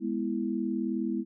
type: chord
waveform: sine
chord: E major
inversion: first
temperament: equal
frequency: 207.7 / 246.9 / 329.6 Hz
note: G#3 / B3 / E4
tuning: 0 / 0 / 0 cents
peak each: -32 dBFS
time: 0-1.25 s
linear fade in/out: 50 ms
effects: none